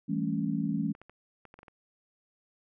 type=chord; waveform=sine; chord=A dominant seventh; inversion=second; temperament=equal with one note detuned; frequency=164.81 / 200.6 / 220 / 277.2 Hz; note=E3 / G3 / A3 / C#4; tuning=0 / +40 / 0 / 0 cents; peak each=-33 dBFS; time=0.08-0.93 s; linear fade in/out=20 ms
type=clicks; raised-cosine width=0.5 ms; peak=-35 dBFS; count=8; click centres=0.951 / 1.016 / 1.096 / 1.453 / 1.541 / 1.59 / 1.631 / 1.682 s
effects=none